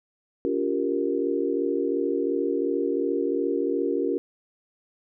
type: chord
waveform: sine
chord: G half-diminished seventh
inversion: second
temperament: equal with one note detuned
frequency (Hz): 283.3 / 349.2 / 392 / 466.2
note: Db4 / F4 / G4 / Bb4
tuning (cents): +38 / 0 / 0 / 0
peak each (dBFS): -28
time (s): 0.45-4.18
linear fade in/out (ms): 0
effects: none